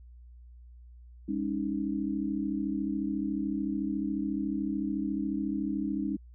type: chord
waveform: sine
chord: Ab suspended fourth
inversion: none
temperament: equal with one note detuned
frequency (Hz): 202.4 / 277.2 / 311.1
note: Ab3 / Db4 / Eb4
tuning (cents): -44 / 0 / 0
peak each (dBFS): -33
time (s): 1.28-6.17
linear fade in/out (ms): 10
effects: added 60 Hz sine -48 dBFS peak until 6.34 s